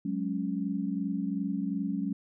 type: chord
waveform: sine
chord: F# suspended second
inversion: none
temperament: equal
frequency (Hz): 185 / 207.7 / 277.2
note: F#3 / G#3 / C#4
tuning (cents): 0 / 0 / 0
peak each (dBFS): -33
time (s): 0.05-2.13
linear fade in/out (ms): 5
effects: none